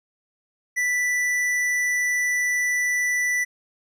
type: tone with tanh clipping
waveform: sine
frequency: 1975.5 Hz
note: B6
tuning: in tune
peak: -22 dBFS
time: 0.76-3.45 s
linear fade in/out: 20 ms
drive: 13 dB
effects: none